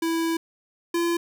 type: tone pair in turn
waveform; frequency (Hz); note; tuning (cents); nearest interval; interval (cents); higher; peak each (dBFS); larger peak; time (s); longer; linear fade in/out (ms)
square; 329.6 / 340.8; E4 / F4; 0 / -42; minor second; 58; second; -23 / -22; second; 0.02-0.37 / 0.94-1.17; first; 5
effects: none